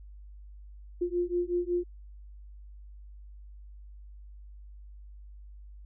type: beating tone pair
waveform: sine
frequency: 349.2 / 354.6 Hz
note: F4 / F4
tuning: 0 / +26 cents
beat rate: 5.4 Hz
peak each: -30 dBFS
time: 1.01-1.84 s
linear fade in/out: 10 ms
effects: added 50 Hz sine -45 dBFS peak until 5.85 s